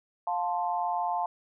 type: chord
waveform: sine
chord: F major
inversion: none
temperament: equal with one note detuned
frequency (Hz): 706.2 / 880 / 1046.5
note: F5 / A5 / C6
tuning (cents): +19 / 0 / 0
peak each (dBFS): -30 / -30 / -35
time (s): 0.27-1.26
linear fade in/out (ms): 2
effects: none